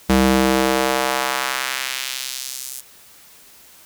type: tone with high-pass filter sweep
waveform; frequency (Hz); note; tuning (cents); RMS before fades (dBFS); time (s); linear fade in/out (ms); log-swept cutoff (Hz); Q
square; 65.4; C2; 0; -20; 0.09-2.81; 10; 150 to 8700; 0.99
effects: white hiss -47 dBFS RMS until 3.85 s